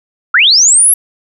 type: linear sweep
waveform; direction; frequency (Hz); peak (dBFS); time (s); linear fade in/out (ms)
sine; up; 1267 to 11440; -4; 0.34-0.94; 5
effects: none